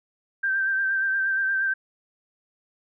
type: tone with vibrato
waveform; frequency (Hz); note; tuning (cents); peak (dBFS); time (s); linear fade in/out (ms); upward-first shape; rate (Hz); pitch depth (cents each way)
sine; 1568; G6; 0; -21; 0.43-1.74; 10; sine; 8.5; 30
effects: none